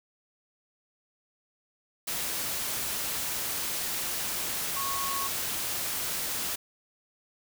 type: tone in noise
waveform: sine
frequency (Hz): 1101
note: C#6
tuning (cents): -12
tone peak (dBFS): -32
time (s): 4.76-5.28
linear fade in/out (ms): 10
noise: white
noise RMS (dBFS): -32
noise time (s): 2.07-6.56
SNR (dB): -3
effects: none